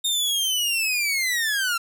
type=linear sweep; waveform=sawtooth; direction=down; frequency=3688 to 1344 Hz; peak=-18 dBFS; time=0.04-1.78 s; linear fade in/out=10 ms; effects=none